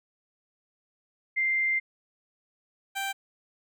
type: tone pair in turn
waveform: sine / 15% pulse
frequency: 2093 / 784 Hz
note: C7 / G5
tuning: 0 / 0 cents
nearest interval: octave + perfect fourth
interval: 1700 cents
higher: first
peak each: -23 dBFS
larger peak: neither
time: 1.36-1.8 / 2.95-3.13 s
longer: first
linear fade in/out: 20 ms
effects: none